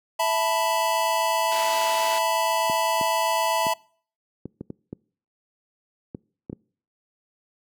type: chord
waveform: square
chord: E suspended fourth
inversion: none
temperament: equal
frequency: 659.3 / 880 / 987.8 Hz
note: E5 / A5 / B5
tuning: 0 / 0 / 0 cents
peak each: -26 dBFS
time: 0.19-3.74 s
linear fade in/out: 10 ms
type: band-pass noise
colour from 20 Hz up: white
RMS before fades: -35 dBFS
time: 1.51-2.19 s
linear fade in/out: 10 ms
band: 360 to 5000 Hz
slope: 12 dB/octave
type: clicks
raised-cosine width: 3 ms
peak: -18 dBFS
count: 10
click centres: 2.698 / 3.012 / 3.667 / 4.456 / 4.61 / 4.703 / 4.929 / 6.148 / 6.498 / 6.529 s
effects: noise-tail reverb RT60 0.5 s tail -25 dB re dry + high-pass 150 Hz 12 dB/octave